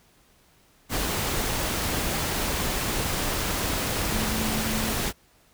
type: tone in noise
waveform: sine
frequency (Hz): 218.7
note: A3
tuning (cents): -10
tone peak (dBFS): -30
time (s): 4.11-4.95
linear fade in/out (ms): 50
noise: pink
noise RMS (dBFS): -27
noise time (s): 0.89-5.13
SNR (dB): -6
effects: pink hiss -60 dBFS RMS until 5.53 s